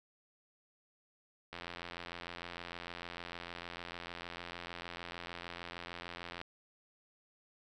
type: click train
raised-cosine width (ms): 0.3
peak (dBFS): -27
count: 424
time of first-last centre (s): 1.53-6.415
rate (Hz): 86.6
effects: none